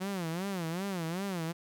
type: tone with vibrato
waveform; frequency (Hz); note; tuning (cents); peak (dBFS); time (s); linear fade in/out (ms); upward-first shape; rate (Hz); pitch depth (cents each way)
sawtooth; 179.6; F3; +49; -29; 0-1.53; 20; sine; 2.6; 190
effects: none